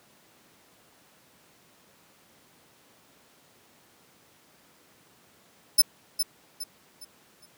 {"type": "tone with echo", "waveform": "20% pulse", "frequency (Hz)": 5274, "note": "E8", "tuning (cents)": 0, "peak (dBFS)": -8, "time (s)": [5.78, 5.82], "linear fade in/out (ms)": 10, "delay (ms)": 410, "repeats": 4, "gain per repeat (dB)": -9, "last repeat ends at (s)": 7.46, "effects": ["pink hiss -59 dBFS RMS until 7.57 s", "high-pass 150 Hz 12 dB/octave"]}